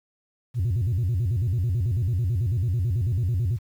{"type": "tone with vibrato", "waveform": "sine", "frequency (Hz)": 103.83, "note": "G#2", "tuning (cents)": 0, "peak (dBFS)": -19, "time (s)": [0.54, 3.59], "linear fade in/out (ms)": 50, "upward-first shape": "square", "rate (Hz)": 9.1, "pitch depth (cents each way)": 260, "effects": ["tanh soft clip ceiling -19 dBFS", "9-bit"]}